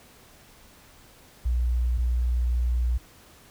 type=tone pair in turn; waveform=sine; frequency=60.5 / 60.5 Hz; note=B1 / B1; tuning=-35 / -35 cents; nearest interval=unison; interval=0 cents; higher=neither; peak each=-21 dBFS; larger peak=neither; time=1.45-1.98 / 1.98-2.98 s; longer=second; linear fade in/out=10 ms; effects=pink hiss -53 dBFS RMS until 3.5 s